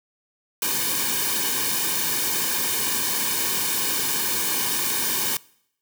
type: noise with comb filter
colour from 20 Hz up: white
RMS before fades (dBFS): -24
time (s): 0.62-5.37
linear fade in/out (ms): 2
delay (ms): 1.5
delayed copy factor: -0.95
effects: noise-tail reverb RT60 0.7 s tail -23 dB re dry